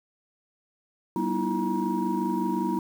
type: tone cluster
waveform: sine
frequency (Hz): 192.1 / 240.5 / 312.4 / 337.8 / 950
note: G3 / B3 / D#4 / E4 / A#5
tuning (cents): -35 / -46 / +7 / +42 / +33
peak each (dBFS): -30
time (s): 1.16-2.79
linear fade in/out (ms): 2
effects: tanh soft clip ceiling -15 dBFS + 8-bit